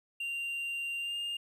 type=tone with pitch glide; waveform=triangle; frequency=2776 to 2815 Hz; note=F7 to F7; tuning=-11 to +13 cents; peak=-32 dBFS; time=0.2-1.37 s; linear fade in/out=5 ms; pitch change=+24 cents; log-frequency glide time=0.99-1.16 s; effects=12-bit